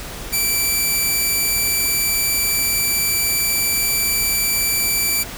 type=tone; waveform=5% pulse; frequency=2331 Hz; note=D7; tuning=14 cents flat; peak=-7 dBFS; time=0.32-5.24 s; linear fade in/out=20 ms; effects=added 42 Hz sine -38 dBFS peak until 5.37 s + pink hiss -32 dBFS RMS until 5.37 s